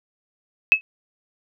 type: tone with exponential decay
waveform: sine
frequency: 2590 Hz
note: E7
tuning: 31 cents flat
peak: -5 dBFS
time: 0.72-0.81 s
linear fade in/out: 0 ms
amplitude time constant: 19 ms
effects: none